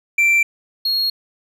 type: tone pair in turn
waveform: triangle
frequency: 2349 / 4293 Hz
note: D7 / C8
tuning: 0 / +44 cents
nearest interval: minor seventh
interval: 1044 cents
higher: second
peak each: -10 / -15 dBFS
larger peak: first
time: 0.18-0.43 / 0.85-1.1 s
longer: neither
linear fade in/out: 5 ms
effects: none